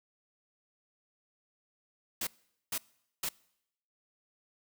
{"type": "noise bursts", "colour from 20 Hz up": "white", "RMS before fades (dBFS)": -34, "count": 3, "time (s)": [2.21, 3.29], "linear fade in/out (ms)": 5, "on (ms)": 60, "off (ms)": 450, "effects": ["noise-tail reverb RT60 0.8 s tail -24 dB re dry"]}